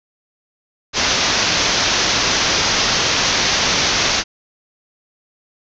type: low-pass noise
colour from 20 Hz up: white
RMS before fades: -17 dBFS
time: 0.93-4.24 s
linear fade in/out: 50 ms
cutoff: 6400 Hz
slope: 96 dB/octave
effects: none